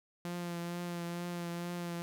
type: tone with vibrato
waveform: sawtooth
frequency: 173.2 Hz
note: F3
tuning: 14 cents flat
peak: -33 dBFS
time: 0.25-2.02 s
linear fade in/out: 0 ms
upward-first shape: triangle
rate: 2.2 Hz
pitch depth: 25 cents each way
effects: none